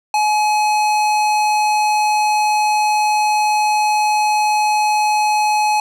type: tone with hard clipping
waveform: sine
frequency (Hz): 847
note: G#5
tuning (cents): +34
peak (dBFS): -15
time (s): 0.14-5.8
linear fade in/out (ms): 2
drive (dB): 17
effects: none